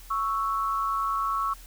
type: tone pair together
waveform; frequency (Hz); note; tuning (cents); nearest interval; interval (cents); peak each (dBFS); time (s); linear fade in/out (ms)
sine; 1108.7 / 1318.5; C#6 / E6; 0 / 0; minor third; 300; -26 / -29; 0.1-1.54; 10
effects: added 40 Hz sine -45 dBFS peak until 1.66 s + white hiss -51 dBFS RMS until 1.66 s